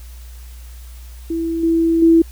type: tone with level steps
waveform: sine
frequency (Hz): 330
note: E4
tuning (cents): +2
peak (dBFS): -18 / -12 / -7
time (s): 1.3-2.22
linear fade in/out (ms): 5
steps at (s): 1.63 / 2.02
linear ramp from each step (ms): 5
effects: added 60 Hz sine -33 dBFS peak until 2.31 s + white hiss -47 dBFS RMS until 2.31 s